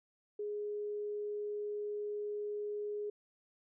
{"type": "tone", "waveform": "sine", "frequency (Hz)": 415.9, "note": "G#4", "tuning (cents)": 2, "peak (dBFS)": -36, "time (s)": [0.39, 3.1], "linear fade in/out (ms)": 5, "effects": []}